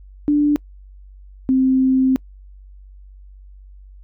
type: tone pair in turn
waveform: sine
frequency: 293.7 / 261.7 Hz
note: D4 / C4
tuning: 0 / 0 cents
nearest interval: major second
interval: 200 cents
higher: first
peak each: -12 dBFS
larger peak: neither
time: 0.28-0.56 / 1.49-2.16 s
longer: second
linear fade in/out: 0 ms
effects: noise-tail reverb RT60 0.1 s tail -26 dB re dry + added 48 Hz sine -39 dBFS peak until 4.03 s